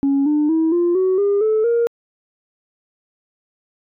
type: tone with pitch steps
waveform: sine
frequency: 277.2 / 298.8 / 322.1 / 347.2 / 374.3 / 403.5 / 435 / 468.9 Hz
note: C#4 / D4 / E4 / F4 / F#4 / G#4 / A4 / A#4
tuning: 0 / +30 / -40 / -10 / +20 / -50 / -20 / +10 cents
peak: -12 dBFS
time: 0.03-1.87 s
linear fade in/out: 0 ms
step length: 230 ms
effects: tanh soft clip ceiling -11 dBFS